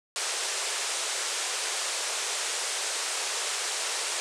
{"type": "band-pass noise", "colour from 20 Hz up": "white", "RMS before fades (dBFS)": -31, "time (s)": [0.16, 4.2], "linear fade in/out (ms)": 0, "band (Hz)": [380, 9200], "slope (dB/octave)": 48, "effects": []}